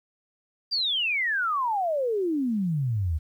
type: exponential sweep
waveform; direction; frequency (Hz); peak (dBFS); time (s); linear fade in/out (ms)
sine; down; 4819 to 73.42; -23; 0.71-3.19; 20
effects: 10-bit